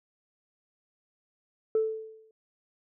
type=tone with exponential decay; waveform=sine; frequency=440 Hz; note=A4; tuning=in tune; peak=-19 dBFS; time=1.75-2.31 s; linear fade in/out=2 ms; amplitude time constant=120 ms; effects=tanh soft clip ceiling -18 dBFS